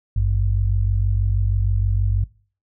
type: tone pair together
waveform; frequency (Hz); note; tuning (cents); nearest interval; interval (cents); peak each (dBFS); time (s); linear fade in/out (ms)
sine; 51.59 / 97.9; G#1 / G2; -11 / -2; major seventh; 1109; -18 / -19; 0.16-2.24; 5
effects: noise-tail reverb RT60 0.4 s tail -21 dB re dry